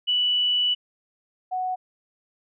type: tone pair in turn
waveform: sine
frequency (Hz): 2960 / 740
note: F#7 / F#5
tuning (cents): 0 / 0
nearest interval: 2 octaves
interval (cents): 2400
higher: first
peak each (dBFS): -19 / -24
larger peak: first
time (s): 0.07-0.75 / 1.51-1.76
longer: first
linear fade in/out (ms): 20
effects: none